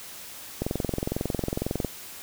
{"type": "click train", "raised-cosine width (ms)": 2, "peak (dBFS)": -13, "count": 28, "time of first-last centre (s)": [0.62, 1.847], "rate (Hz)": 22, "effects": ["white hiss -42 dBFS RMS until 2.22 s"]}